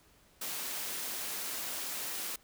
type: high-pass noise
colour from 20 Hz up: white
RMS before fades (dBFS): -38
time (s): 0.41-2.36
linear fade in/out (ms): 5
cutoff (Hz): 200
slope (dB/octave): 12
effects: pink hiss -64 dBFS RMS until 2.43 s